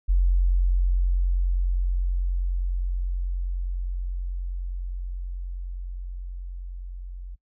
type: tone with level ramp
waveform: sine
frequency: 44.76 Hz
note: F1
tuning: 43 cents sharp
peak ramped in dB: -16 to -34 dBFS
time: 0.08-7.36 s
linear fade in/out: 20 ms
effects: noise-tail reverb RT60 0.1 s tail -25 dB re dry